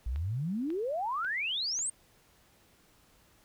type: exponential sweep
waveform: sine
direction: up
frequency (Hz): 54.4 to 8850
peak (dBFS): -30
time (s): 0.06-1.9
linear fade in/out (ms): 5
type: click train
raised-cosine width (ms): 0.3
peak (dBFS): -33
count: 4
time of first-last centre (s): 0.16-1.79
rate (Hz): 1.84
effects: pink hiss -64 dBFS RMS until 3.44 s